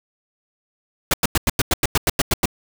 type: noise bursts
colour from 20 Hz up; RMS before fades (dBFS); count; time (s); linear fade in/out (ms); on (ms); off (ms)
pink; -17; 12; 1.11-2.457; 2; 27; 93
effects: none